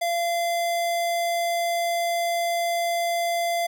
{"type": "tone", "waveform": "square", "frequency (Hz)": 686, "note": "F5", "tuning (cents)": -31, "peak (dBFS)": -23, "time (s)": [0.01, 3.67], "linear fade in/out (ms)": 10, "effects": []}